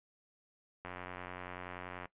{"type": "click train", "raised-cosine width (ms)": 0.5, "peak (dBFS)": -28, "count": 110, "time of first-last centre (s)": [0.85, 2.056], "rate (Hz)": 90.4, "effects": ["noise-tail reverb RT60 0.1 s tail -19 dB re dry", "resampled to 8000 Hz"]}